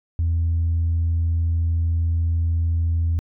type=tone; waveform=sine; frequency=83.2 Hz; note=E2; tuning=17 cents sharp; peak=-16 dBFS; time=0.19-3.19 s; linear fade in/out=0 ms; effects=tanh soft clip ceiling -15 dBFS